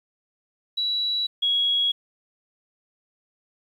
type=tone pair in turn; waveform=sine; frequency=3920 / 3323 Hz; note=B7 / G#7; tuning=-14 / 0 cents; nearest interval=minor third; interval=286 cents; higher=first; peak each=-22 / -19 dBFS; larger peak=second; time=0.77-1.27 / 1.42-1.92 s; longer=neither; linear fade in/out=10 ms; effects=9-bit